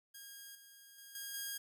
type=tone with level steps; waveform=5% pulse; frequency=1628 Hz; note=G#6; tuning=35 cents flat; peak=-39 / -46 / -42 / -32 / -29 dBFS; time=0.14-1.58 s; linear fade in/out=10 ms; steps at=0.55 / 0.98 / 1.15 / 1.34 s; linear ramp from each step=2 ms; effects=none